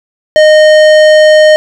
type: tone with tanh clipping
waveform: sine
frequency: 616 Hz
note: D#5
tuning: 17 cents flat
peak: -3 dBFS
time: 0.36-1.56 s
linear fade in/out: 0 ms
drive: 16 dB
effects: none